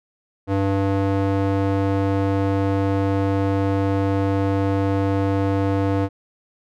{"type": "tone with band-pass filter", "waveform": "square", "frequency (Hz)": 98, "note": "G2", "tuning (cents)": 0, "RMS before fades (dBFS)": -20, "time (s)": [0.47, 6.09], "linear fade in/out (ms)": 50, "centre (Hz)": 420, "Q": 0.72, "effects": []}